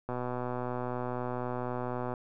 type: click train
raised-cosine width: 1 ms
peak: -21 dBFS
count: 255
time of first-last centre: 0.09-2.138 s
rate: 124 Hz
effects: none